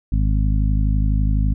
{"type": "harmonic tone", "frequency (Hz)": 52, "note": "G#1", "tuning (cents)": 3, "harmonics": [1, 2, 3, 4, 5], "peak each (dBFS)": [-16, -22, -26, -28, -30], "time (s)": [0.12, 1.54], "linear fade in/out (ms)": 5, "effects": []}